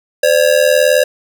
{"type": "ring-modulated tone", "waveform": "square", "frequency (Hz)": 553, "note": "C#5", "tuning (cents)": -4, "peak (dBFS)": -6, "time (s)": [0.23, 1.04], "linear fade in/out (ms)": 5, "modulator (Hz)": 39.7, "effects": []}